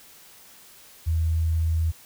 sine tone, 81.2 Hz, E2, 26 cents flat, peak -20 dBFS, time 1.06-1.92 s, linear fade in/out 20 ms, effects white hiss -50 dBFS RMS until 2.05 s

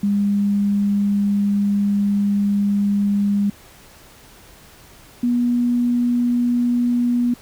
sine tone pair in turn, 202.4 / 242.2 Hz, G#3 / B3, -44 / -34 cents, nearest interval minor third, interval 310 cents, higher second, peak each -15 dBFS, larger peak neither, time 0.03-3.5 / 5.23-7.34 s, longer first, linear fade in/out 5 ms, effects pink hiss -46 dBFS RMS until 7.41 s

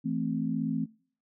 sine chord, A minor, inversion second, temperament equal, 164.81 / 220 / 261.6 Hz, E3 / A3 / C4, 0 / 0 / 0 cents, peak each -33 / -32 / -31 dBFS, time 0.04-0.86 s, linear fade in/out 20 ms, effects noise-tail reverb RT60 0.5 s tail -24 dB re dry

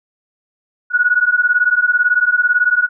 sine beating tone pair, 1454 / 1472 Hz, F#6 / F#6, -31 / -9 cents, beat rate 18 Hz, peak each -14 dBFS, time 0.9-2.89 s, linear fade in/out 50 ms, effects none

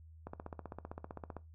click train, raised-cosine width 1 ms, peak -29 dBFS, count 18, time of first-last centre 0.27-1.367 s, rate 15.5 Hz, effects noise-tail reverb RT60 0.2 s tail -18 dB re dry + added 80 Hz sine -53 dBFS peak until 1.54 s

